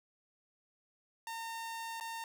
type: tone with dropouts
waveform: sawtooth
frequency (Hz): 912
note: A#5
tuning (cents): -38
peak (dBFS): -36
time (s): 1.27-2.24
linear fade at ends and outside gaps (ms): 1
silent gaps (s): 2-2.009
effects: none

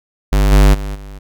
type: tone with level steps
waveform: square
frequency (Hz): 49.65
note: G1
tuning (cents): +23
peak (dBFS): -10 / -6 / -21 / -30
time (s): 0.32-1.19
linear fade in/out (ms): 10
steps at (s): 0.51 / 0.73 / 0.94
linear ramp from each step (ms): 20
effects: none

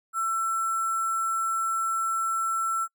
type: tone with sample-and-hold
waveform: sine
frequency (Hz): 1340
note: E6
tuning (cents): +28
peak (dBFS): -24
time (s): 0.13-2.88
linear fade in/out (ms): 50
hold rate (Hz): 8820
effects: noise-tail reverb RT60 0.1 s tail -23 dB re dry

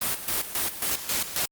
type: noise with tremolo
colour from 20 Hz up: white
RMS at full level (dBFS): -26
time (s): 0.01-1.46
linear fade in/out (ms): 10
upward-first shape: square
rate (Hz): 3.7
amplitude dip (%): 70
effects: Opus 32 kbps

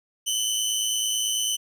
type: tone pair together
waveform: 20% pulse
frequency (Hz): 2966 / 3075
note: F#7 / G7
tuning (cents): +4 / -34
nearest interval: minor second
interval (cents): 62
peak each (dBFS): -21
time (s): 0.26-1.57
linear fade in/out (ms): 20
effects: none

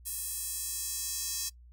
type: tone with high-pass filter sweep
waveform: square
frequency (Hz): 365.3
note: F#4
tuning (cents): -22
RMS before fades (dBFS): -36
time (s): 0.05-1.5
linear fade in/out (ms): 20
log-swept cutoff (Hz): 9500 to 6200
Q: 1.7
effects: noise-tail reverb RT60 0.1 s tail -22 dB re dry + added 60 Hz sine -51 dBFS peak until 1.72 s

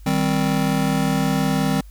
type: chord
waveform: square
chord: C minor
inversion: first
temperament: just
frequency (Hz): 156.98 / 196.22 / 261.6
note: Eb3 / G3 / C4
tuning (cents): +16 / +2 / 0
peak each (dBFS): -23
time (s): 0.06-1.81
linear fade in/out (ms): 5
effects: added 50 Hz sine -38 dBFS peak until 1.9 s + white hiss -57 dBFS RMS until 1.9 s

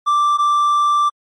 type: tone pair in turn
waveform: triangle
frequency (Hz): 1174.7 / 1174.7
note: D6 / D6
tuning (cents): 0 / 0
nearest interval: unison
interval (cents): 0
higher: neither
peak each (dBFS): -10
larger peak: neither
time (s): 0.06-0.38 / 0.38-1.1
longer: second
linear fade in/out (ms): 20
effects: MP3 48 kbps

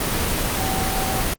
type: tone in noise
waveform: sine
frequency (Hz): 764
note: G5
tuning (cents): -45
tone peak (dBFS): -26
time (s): 0.58-1.21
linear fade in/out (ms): 5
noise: pink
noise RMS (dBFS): -22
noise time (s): 0-1.34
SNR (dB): -7
effects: Opus 24 kbps

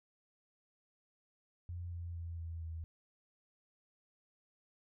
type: tone with pitch steps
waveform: sine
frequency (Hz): 87.31 / 85.81 / 84.34 / 82.89 / 81.46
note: F2 / F2 / E2 / E2 / E2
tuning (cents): 0 / -30 / +40 / +10 / -20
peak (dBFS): -40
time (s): 1.69-2.84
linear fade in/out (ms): 0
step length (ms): 230
effects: none

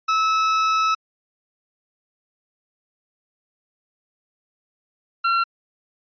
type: tone pair in turn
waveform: 40% pulse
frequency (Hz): 1300 / 1364.1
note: E6 / F6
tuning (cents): -24 / -41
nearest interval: minor second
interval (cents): 83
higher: second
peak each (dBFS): -16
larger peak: neither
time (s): 0.08-0.95 / 5.24-5.44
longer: first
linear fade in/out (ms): 10
effects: resampled to 11025 Hz

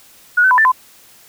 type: tone with pitch steps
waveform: sine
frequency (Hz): 1453 / 1522 / 1000 / 1771 / 1021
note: F#6 / F#6 / B5 / A6 / C6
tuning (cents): -32 / +48 / +21 / +11 / -43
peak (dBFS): -8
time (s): 0.37-0.72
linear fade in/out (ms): 10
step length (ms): 70
effects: white hiss -46 dBFS RMS until 1.28 s

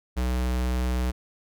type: tone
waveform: square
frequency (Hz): 62.3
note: B1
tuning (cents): +16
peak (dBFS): -24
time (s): 0.16-1.12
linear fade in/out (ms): 20
effects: none

